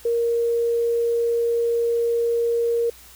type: tone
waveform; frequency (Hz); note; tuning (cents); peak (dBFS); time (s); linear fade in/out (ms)
sine; 467.9; A#4; +6; -18; 0.05-2.9; 5
effects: added 60 Hz sine -52 dBFS peak until 3.15 s + white hiss -47 dBFS RMS until 3.15 s